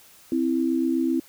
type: tone pair together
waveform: sine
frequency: 261 / 328.8 Hz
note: C4 / E4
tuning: -4 / -4 cents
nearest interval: major third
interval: 400 cents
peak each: -23 dBFS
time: 0.32-1.2 s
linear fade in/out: 2 ms
effects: white hiss -52 dBFS RMS until 1.28 s